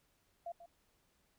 sine tone with echo, 685 Hz, F5, 34 cents flat, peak -40 dBFS, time 0.46-0.52 s, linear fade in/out 5 ms, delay 140 ms, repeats 1, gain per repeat -12 dB, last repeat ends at 0.66 s, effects pink hiss -75 dBFS RMS until 1.38 s

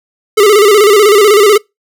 square tone with vibrato, 414.4 Hz, G#4, 4 cents flat, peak -4 dBFS, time 0.37-1.58 s, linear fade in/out 10 ms, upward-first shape square, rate 16 Hz, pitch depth 76 cents each way, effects noise-tail reverb RT60 0.2 s tail -26 dB re dry

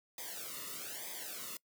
white noise with flanger, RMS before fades -44 dBFS, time 0.18-1.57 s, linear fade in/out 2 ms, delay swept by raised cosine 0.71 to 1.28 ms, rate 1.1 Hz, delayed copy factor -1, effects noise-tail reverb RT60 0.1 s tail -23 dB re dry

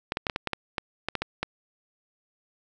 clicks, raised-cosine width 0.3 ms, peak -11 dBFS, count 12, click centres 0.121 / 0.171 / 0.268 / 0.298 / 0.361 / 0.473 / 0.533 / 0.782 / 1.086 / 1.153 / 1.22 / 1.43 s, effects none

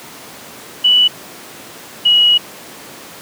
sine tone pair in turn, 2960 / 2911 Hz, F#7 / F#7, 0 / -29 cents, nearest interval unison, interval 29 cents, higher first, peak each -7 dBFS, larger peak neither, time 0.84-1.08 / 2.05-2.38 s, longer second, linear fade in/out 10 ms, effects pink hiss -34 dBFS RMS until 3.21 s + high-pass 200 Hz 12 dB/octave

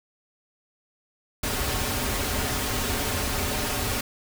pink noise with comb filter, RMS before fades -27 dBFS, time 1.43-4.01 s, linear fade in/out 5 ms, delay 6 ms, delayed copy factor -0.65, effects none

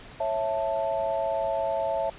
sine chord, A major, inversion first, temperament just, 550 / 660 / 880 Hz, C#5 / E5 / A5, -14 / +2 / 0 cents, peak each -30 / -27 / -31 dBFS, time 0.2-2.1 s, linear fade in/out 5 ms, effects pink hiss -46 dBFS RMS until 2.18 s + resampled to 8000 Hz

